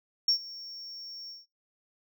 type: tone with ADSR envelope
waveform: triangle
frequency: 5490 Hz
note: F8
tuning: 31 cents flat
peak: -17 dBFS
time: 0.28-1.46 s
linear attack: 4 ms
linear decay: 92 ms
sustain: -23 dB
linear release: 170 ms
effects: noise-tail reverb RT60 0.2 s tail -22 dB re dry + tanh soft clip ceiling -18 dBFS